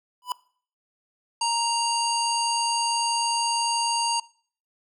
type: tone with exponential growth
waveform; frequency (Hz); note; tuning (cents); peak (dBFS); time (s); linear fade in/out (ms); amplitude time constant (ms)
square; 992; B5; +7; -22; 0.22-0.32; 1; 20
type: harmonic tone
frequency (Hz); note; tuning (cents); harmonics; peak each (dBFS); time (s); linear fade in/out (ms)
932.3; A#5; 0; 1 / 3 / 5 / 7 / 9 / 10; -24 / -31 / -28 / -33 / -36 / -36; 1.41-4.2; 5
effects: noise-tail reverb RT60 0.5 s tail -22 dB re dry